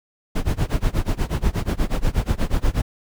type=noise with tremolo; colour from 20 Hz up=brown; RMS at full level=-17 dBFS; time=0.35-2.82 s; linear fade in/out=10 ms; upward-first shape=sine; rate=8.3 Hz; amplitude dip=95%; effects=none